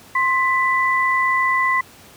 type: tone pair together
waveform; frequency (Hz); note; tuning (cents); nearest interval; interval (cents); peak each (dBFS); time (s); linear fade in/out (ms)
sine; 1053.1 / 1988; C6 / B6; +11 / +11; major seventh; 1100; -18; 0.15-1.81; 5
effects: pink hiss -45 dBFS RMS until 2.16 s + high-pass 80 Hz 12 dB/octave